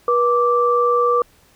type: tone pair together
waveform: sine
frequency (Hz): 483.6 / 1170.3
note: B4 / D6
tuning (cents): -36 / -6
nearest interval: octave + minor third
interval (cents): 1530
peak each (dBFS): -16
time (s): 0.08-1.22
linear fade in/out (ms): 2
effects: pink hiss -54 dBFS RMS until 1.55 s